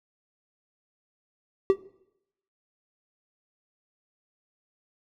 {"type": "tone with exponential decay", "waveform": "triangle", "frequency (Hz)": 387.1, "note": "G4", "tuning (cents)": -22, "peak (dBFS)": -10, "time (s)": [1.7, 1.78], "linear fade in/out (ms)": 0, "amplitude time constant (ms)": 17, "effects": ["noise-tail reverb RT60 0.8 s tail -20 dB re dry"]}